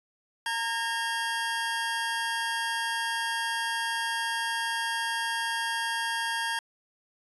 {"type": "tone pair together", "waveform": "25% pulse", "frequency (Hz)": [918.7, 1624], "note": ["A#5", "G#6"], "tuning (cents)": [-25, -39], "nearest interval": "minor seventh", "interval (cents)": 986, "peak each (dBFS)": -27, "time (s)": [0.46, 6.59], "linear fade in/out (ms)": 2, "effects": ["resampled to 24000 Hz"]}